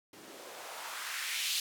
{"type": "noise with band-pass filter sweep", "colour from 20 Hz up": "blue", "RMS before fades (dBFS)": -39, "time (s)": [0.13, 1.6], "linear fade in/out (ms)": 2, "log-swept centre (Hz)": [240, 3800], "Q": 1.7, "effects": []}